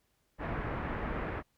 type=low-pass noise; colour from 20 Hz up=pink; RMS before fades=-36 dBFS; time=0.38-1.43 s; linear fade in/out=50 ms; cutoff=2000 Hz; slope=24 dB/octave; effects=pink hiss -75 dBFS RMS until 1.57 s